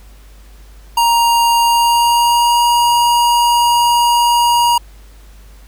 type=tone with pitch glide; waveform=square; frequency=937 to 951.2 Hz; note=A#5 to A#5; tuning=+9 to +35 cents; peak=-10 dBFS; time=0.97-4.78 s; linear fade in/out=5 ms; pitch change=+26 cents; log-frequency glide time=1.62-2.63 s; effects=added 50 Hz sine -37 dBFS peak until 5.67 s + pink hiss -48 dBFS RMS until 5.67 s